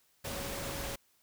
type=tone in noise; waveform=sine; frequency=554.4 Hz; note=C#5; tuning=in tune; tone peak=-44 dBFS; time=0.24-0.96 s; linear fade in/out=10 ms; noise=pink; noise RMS=-39 dBFS; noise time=0.24-0.96 s; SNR=-8 dB; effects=white hiss -70 dBFS RMS until 1.22 s